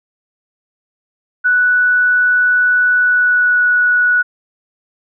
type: tone with pitch glide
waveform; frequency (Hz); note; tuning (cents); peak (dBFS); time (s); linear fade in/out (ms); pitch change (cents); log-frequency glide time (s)
sine; 1480 to 1468.9; F#6 to F#6; 0 to -13; -9; 1.44-4.23; 20; -13; 2.97-3.65
effects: none